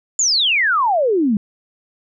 sine exponential sweep, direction down, 7310 to 196 Hz, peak -13 dBFS, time 0.19-1.37 s, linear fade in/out 2 ms, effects none

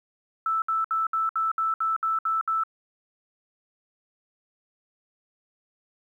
sine tone bursts, 1318.5 Hz, E6, in tune, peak -22 dBFS, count 10, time 0.46-2.636 s, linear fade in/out 2 ms, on 160 ms, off 64 ms, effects 10-bit

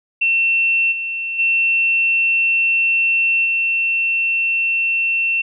sine tone with level steps, 2700 Hz, E7, 41 cents sharp, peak -13 / -21 / -13 / -15 dBFS, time 0.21-5.42 s, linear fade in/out 10 ms, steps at 0.91 / 1.38 / 3.44 s, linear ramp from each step 20 ms, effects none

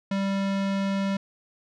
square tone with low-pass filter, 196 Hz, G3, in tune, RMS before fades -26 dBFS, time 0.11-1.17 s, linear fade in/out 5 ms, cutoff 4400 Hz, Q 0.76, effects none

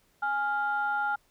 sine tone pair together, 830.1 / 1398 Hz, G#5 / F6, -1 / +1 cents, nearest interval major sixth, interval 902 cents, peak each -28 dBFS, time 0.22-1.16 s, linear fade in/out 10 ms, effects tanh soft clip ceiling -19 dBFS + pink hiss -67 dBFS RMS until 1.3 s

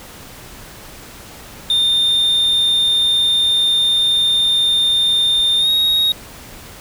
triangle tone with pitch glide, 3621 to 3764 Hz, A7 to A#7, +49 to +16 cents, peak -11 dBFS, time 1.7-6.12 s, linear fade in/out 2 ms, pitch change +67 cents, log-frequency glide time 5.59-5.69 s, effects pink hiss -37 dBFS RMS until 6.8 s

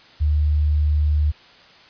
sine tone, 75 Hz, D2, 37 cents sharp, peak -15 dBFS, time 0.2-1.32 s, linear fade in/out 20 ms, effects white hiss -48 dBFS RMS until 1.89 s + resampled to 11025 Hz

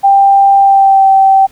sine tone with pitch glide, 790 to 774.6 Hz, G5 to G5, +13 to -21 cents, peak -3 dBFS, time 0.03-1.47 s, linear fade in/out 20 ms, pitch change -34 cents, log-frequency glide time 0.57-1.08 s, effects pink hiss -44 dBFS RMS until 1.51 s

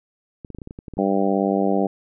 clicks, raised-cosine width 3 ms, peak -22 dBFS, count 11, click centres 0.448 / 0.503 / 0.548 / 0.586 / 0.618 / 0.674 / 0.709 / 0.789 / 0.882 / 0.937 / 0.971 s
harmonic tone, 98 Hz, G2, in tune, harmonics 2 / 3 / 4 / 5 / 6 / 7 / 8, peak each -22 / -24 / -25 / -26 / -27 / -27 / -28 dBFS, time 0.98-1.87 s, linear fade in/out 5 ms
effects none

